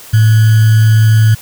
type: tone with sample-and-hold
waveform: sine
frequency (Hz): 109.8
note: A2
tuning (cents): -3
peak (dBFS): -4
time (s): 0.13-1.35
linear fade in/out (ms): 10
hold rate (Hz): 1575
effects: white hiss -34 dBFS RMS until 1.41 s